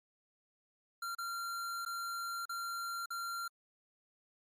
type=tone with dropouts; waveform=square; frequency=1378 Hz; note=F6; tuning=24 cents flat; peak=-38 dBFS; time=1.02-3.48 s; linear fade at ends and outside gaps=5 ms; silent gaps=1.15-1.184 / 1.851-1.861 / 2.455-2.493 / 3.059-3.104 s; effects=MP3 64 kbps